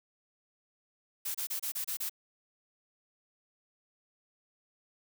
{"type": "noise bursts", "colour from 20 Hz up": "blue", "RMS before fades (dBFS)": -35, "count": 7, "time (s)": [1.25, 2.096], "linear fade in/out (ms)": 10, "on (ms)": 96, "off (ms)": 29, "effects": []}